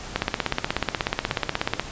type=click train; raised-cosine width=0.3 ms; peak=-5 dBFS; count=28; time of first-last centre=0.16-1.796 s; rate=16.5 Hz; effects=pink hiss -37 dBFS RMS until 1.91 s + resampled to 16000 Hz